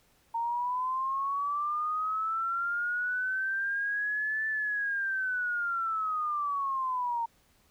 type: linear two-way sweep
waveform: sine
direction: up then down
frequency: 916 to 1760 to 916 Hz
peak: -28 dBFS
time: 0.34-7.26 s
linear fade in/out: 10 ms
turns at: 4.47 s
effects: pink hiss -66 dBFS RMS until 7.7 s

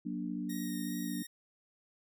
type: chord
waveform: sine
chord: Gb augmented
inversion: none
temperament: equal with one note detuned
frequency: 185 / 237.4 / 293.7 Hz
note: Gb3 / Bb3 / D4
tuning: 0 / +32 / 0 cents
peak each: -39 dBFS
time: 0.05-1.23 s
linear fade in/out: 10 ms
type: tone with vibrato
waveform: 5% pulse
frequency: 1871 Hz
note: A#6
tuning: 6 cents sharp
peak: -34 dBFS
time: 0.49-1.27 s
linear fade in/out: 10 ms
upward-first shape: sine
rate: 2.5 Hz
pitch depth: 14 cents each way
effects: none

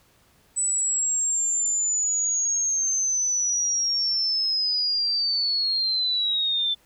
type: linear sweep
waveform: sine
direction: down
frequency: 7970 to 3520 Hz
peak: -21 dBFS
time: 0.56-6.75 s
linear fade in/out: 20 ms
effects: pink hiss -60 dBFS RMS until 6.85 s

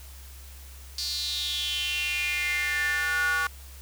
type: tone with high-pass filter sweep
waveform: square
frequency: 161.5 Hz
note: E3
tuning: 35 cents flat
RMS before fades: -28 dBFS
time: 0.98-3.47 s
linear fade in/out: 2 ms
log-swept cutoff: 4600 to 1300 Hz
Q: 6.8
effects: added 67 Hz sine -43 dBFS peak until 3.81 s + white hiss -50 dBFS RMS until 3.81 s

